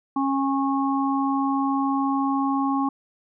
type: harmonic tone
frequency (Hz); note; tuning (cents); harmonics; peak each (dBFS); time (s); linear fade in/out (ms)
273.4; C#4; -24; 1 / 3 / 4; -22 / -27 / -27; 0.16-2.89; 5
effects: none